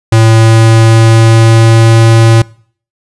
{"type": "tone with pitch glide", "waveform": "square", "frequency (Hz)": [112.5, 113.74], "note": ["A2", "A#2"], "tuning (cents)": [39, -42], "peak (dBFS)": -3, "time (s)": [0.12, 2.42], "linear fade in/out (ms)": 5, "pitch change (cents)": 19, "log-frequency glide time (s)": [0.26, 2], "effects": ["noise-tail reverb RT60 0.5 s tail -23 dB re dry", "resampled to 24000 Hz"]}